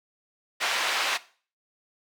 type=band-pass noise; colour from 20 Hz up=white; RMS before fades=-27 dBFS; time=0.6-1.18 s; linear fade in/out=20 ms; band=700 to 3200 Hz; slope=12 dB/octave; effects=noise-tail reverb RT60 0.4 s tail -17 dB re dry